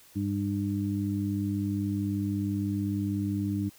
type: harmonic tone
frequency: 100 Hz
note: G2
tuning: 35 cents sharp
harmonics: 1 / 2 / 3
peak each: -31 / -31 / -31 dBFS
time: 0.15-3.7 s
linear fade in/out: 20 ms
effects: white hiss -56 dBFS RMS until 3.78 s